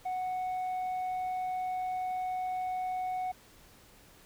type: tone with tanh clipping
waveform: sine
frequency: 739 Hz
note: F#5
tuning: 2 cents flat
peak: -32 dBFS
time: 0.05-3.32 s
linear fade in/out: 10 ms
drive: 3 dB
effects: pink hiss -58 dBFS RMS until 4.25 s